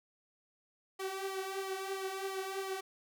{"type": "tone with flanger", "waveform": "sawtooth", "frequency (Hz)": 385, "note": "G4", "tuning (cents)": -31, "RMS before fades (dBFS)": -39, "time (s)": [0.99, 2.81], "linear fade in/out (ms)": 10, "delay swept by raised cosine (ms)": [1.6, 4.4], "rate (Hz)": 3, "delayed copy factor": 0.65, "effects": []}